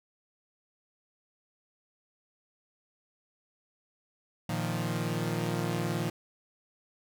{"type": "chord", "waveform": "sawtooth", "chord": "Bb suspended fourth", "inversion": "none", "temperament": "equal", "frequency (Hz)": [116.54, 155.56, 174.61], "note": ["Bb2", "Eb3", "F3"], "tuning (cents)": [0, 0, 0], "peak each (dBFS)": -30, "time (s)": [4.49, 6.1], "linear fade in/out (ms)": 5, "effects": []}